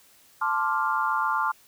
sine chord, D minor seventh, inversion second, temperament equal, 880 / 1046.5 / 1174.7 / 1396.9 Hz, A5 / C6 / D6 / F6, 0 / 0 / 0 / 0 cents, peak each -28 dBFS, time 0.41-1.52 s, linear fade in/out 10 ms, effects white hiss -57 dBFS RMS until 1.67 s

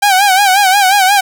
sawtooth tone with vibrato, 781 Hz, G5, 7 cents flat, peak -3 dBFS, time 0.02-1.21 s, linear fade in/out 10 ms, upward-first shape sine, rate 5.6 Hz, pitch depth 98 cents each way, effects none

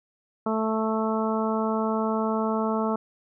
harmonic tone, 220 Hz, A3, in tune, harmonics 1 / 2 / 3 / 4 / 5 / 6, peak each -26 / -29 / -31 / -32 / -33 / -34 dBFS, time 0.46-2.96 s, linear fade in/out 5 ms, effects none

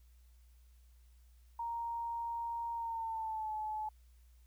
sine tone with pitch glide, 932.3 to 859.9 Hz, A#5 to A5, 0 to -40 cents, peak -36 dBFS, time 1.59-3.89 s, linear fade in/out 5 ms, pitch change -140 cents, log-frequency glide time 2.74-3.53 s, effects added 60 Hz sine -59 dBFS peak until 4.46 s + white hiss -75 dBFS RMS until 4.46 s

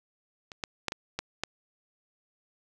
clicks, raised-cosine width 0.2 ms, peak -25 / -14 / -11 / -16 / -14 / -12 dBFS, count 6, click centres 0.518 / 0.638 / 0.883 / 0.921 / 1.19 / 1.436 s, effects none

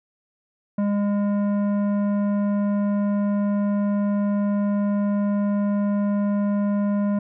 triangle tone with tanh clipping, 203.7 Hz, G#3, 33 cents flat, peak -21 dBFS, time 0.78-7.19 s, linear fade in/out 5 ms, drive 16 dB, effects none

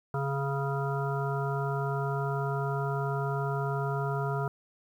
harmonic tone, 138.59 Hz, C#3, in tune, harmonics 1 / 3 / 5 / 7 / 9 / 10, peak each -30 / -35 / -37 / -38 / -40 / -40 dBFS, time 0.14-4.48 s, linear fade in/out 2 ms, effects 10-bit

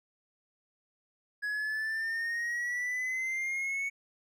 triangle exponential sweep, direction up, 1672 to 2227 Hz, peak -29 dBFS, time 1.42-3.9 s, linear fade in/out 20 ms, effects none

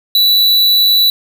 square tone, 3951 Hz, B7, in tune, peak -8 dBFS, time 0.15-1.1 s, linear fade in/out 2 ms, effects none

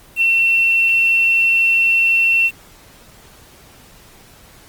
sine tone with quantisation, 2706 Hz, E7, 45 cents sharp, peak -11 dBFS, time 0.16-2.51 s, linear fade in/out 50 ms, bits 6, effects pink hiss -45 dBFS RMS until 4.68 s + Opus 24 kbps

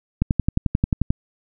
click train, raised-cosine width 5 ms, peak -5 dBFS, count 11, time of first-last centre 0.22-1.105 s, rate 11.3 Hz, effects none

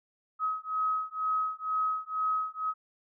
sine beating tone pair, 1271 / 1273.1 Hz, D#6 / D#6, +36 / +39 cents, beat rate 2.1 Hz, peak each -31 dBFS, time 0.39-2.74 s, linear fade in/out 50 ms, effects none

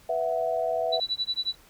sine chord, B suspended fourth, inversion none, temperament equal, 493.9 / 659.3 / 740 Hz, B4 / E5 / F#5, 0 / 0 / 0 cents, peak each -31 / -26 / -31 dBFS, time 0.09-1 s, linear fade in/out 5 ms
sine tone with tremolo, 3951 Hz, B7, in tune, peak -23 dBFS, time 0.92-1.55 s, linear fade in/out 10 ms, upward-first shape sine, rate 11 Hz, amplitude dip 100%
effects pink hiss -56 dBFS RMS until 1.69 s

